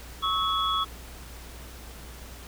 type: tone cluster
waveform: sine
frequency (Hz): 1108 / 1296 / 3369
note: C#6 / E6 / G#7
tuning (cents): -1 / -30 / +24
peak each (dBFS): -28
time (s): 0.22-0.85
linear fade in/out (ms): 20
effects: added 60 Hz sine -43 dBFS peak until 2.47 s + pink hiss -46 dBFS RMS until 2.47 s